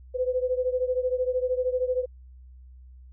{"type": "beating tone pair", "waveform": "sine", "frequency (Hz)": [502, 515], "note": ["B4", "C5"], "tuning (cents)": [28, -28], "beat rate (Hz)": 13, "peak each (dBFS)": [-25, -28], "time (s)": [0.14, 2.06], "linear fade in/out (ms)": 20, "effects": ["added 63 Hz sine -45 dBFS peak until 3.12 s"]}